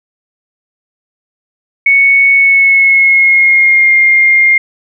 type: tone with pitch glide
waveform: sine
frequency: 2217 to 2119 Hz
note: C#7 to C7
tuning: 0 to +21 cents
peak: -4 dBFS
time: 1.86-4.58 s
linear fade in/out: 5 ms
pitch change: -79 cents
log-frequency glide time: 2.33-3.93 s
effects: none